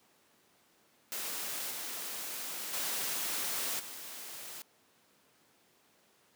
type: noise with level steps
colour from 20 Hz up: white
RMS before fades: -38 / -40 / -35 / -45 dBFS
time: 1.12-4.62 s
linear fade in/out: 0 ms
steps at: 1.7 / 2.73 / 3.79 s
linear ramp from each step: 10 ms
effects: pink hiss -67 dBFS RMS until 6.35 s + high-pass 200 Hz 12 dB/octave